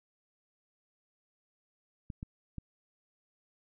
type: clicks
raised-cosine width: 5 ms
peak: -27 dBFS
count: 3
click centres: 2.102 / 2.229 / 2.583 s
effects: none